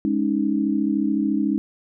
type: chord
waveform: sine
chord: Ab suspended fourth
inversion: none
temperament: equal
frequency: 207.7 / 277.2 / 311.1 Hz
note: Ab3 / Db4 / Eb4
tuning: 0 / 0 / 0 cents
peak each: -23 dBFS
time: 0.05-1.58 s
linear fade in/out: 0 ms
effects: none